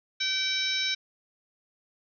harmonic tone, 769 Hz, G5, 33 cents flat, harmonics 2 / 3 / 4 / 5 / 6 / 7 / 8, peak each -36 / -32 / -38 / -29 / -41 / -32 / -42 dBFS, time 0.2-0.95 s, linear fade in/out 10 ms, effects none

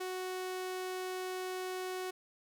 sawtooth tone, 370 Hz, F#4, in tune, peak -33 dBFS, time 0-2.11 s, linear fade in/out 10 ms, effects none

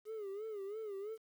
triangle tone with vibrato, 415.3 Hz, G#4, in tune, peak -38 dBFS, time 0.05-1.18 s, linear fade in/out 50 ms, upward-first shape sine, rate 3 Hz, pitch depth 120 cents each way, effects tanh soft clip ceiling -34 dBFS + 11-bit

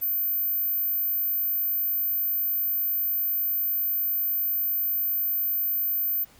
sine tone, 14350 Hz, A9, 33 cents sharp, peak -23 dBFS, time 0.01-6.25 s, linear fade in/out 20 ms, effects pink hiss -55 dBFS RMS until 6.39 s

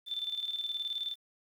sine tone with tremolo, 3541 Hz, A7, 10 cents sharp, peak -31 dBFS, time 0.06-1.16 s, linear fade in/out 50 ms, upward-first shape square, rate 19 Hz, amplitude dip 60%, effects 10-bit

